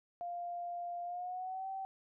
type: tone with pitch glide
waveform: sine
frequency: 698.5 to 770.6 Hz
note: F5 to G5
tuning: 0 to -30 cents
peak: -38 dBFS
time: 0.21-1.85 s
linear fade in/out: 0 ms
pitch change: +170 cents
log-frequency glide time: 1.04-1.68 s
effects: none